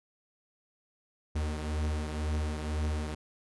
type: beating tone pair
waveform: 45% pulse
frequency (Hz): 76 / 78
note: D#2 / D#2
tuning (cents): -40 / +5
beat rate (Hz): 2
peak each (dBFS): -31 / -37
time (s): 1.35-3.15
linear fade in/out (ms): 10
effects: resampled to 24000 Hz